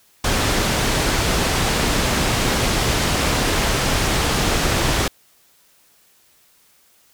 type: low-pass noise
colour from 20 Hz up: pink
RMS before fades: -19 dBFS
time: 0.24-5.08 s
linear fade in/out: 5 ms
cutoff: 8200 Hz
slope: 12 dB/octave
effects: white hiss -56 dBFS RMS until 7.13 s